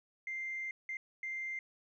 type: tone bursts at uneven times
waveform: sine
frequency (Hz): 2093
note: C7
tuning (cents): 0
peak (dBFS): -36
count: 3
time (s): 0.27-0.71 / 0.89-0.97 / 1.23-1.59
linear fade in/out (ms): 2
effects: tanh soft clip ceiling -32 dBFS